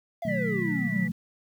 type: exponential sweep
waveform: triangle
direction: down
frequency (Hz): 698.5 to 160.8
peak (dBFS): -28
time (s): 0.22-1.09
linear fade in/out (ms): 5
type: chord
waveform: sine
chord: B dominant seventh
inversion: none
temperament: equal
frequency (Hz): 123.47 / 155.56 / 185 / 220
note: B2 / D#3 / F#3 / A3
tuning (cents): 0 / 0 / 0 / 0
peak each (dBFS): -35 / -34 / -30 / -31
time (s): 0.25-1.12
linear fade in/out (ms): 5
type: tone with pitch glide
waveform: sine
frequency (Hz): 1975.5 to 1961.9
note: B6 to B6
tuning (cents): 0 to -12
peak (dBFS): -31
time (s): 0.28-1.08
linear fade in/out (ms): 10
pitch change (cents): -12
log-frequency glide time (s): 0.56-0.64
effects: 9-bit